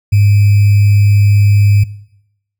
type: tone with sample-and-hold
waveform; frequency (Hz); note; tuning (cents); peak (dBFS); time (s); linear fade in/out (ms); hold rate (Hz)
sine; 102.1; G#2; -29; -5; 0.12-1.84; 10; 2450
effects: noise-tail reverb RT60 0.8 s tail -20 dB re dry